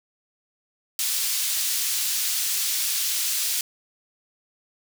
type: high-pass noise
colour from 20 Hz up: pink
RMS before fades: -25 dBFS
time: 0.99-3.61 s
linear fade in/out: 2 ms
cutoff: 4200 Hz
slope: 12 dB/octave
effects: none